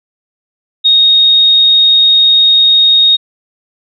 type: tone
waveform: sine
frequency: 3729 Hz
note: A#7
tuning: in tune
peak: -4 dBFS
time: 0.84-3.17 s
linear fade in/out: 20 ms
effects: none